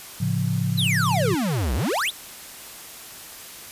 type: chord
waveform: sine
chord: A augmented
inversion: none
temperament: equal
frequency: 110 / 138.59 / 174.61 Hz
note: A2 / C#3 / E#3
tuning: 0 / 0 / 0 cents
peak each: -25 dBFS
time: 0.2-1.35 s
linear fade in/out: 10 ms
type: exponential two-way sweep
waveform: square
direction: down then up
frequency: 4226 to 56.6 to 4226 Hz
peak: -22 dBFS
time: 0.77-2.11 s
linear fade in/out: 20 ms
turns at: 1.74 s
effects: white hiss -40 dBFS RMS until 3.71 s + resampled to 32000 Hz